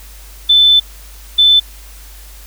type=tone bursts at uneven times; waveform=sine; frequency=3520 Hz; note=A7; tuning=in tune; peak=-5 dBFS; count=2; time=0.49-0.8 / 1.38-1.6 s; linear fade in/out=10 ms; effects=added 50 Hz sine -34 dBFS peak until 2.46 s + white hiss -40 dBFS RMS until 2.46 s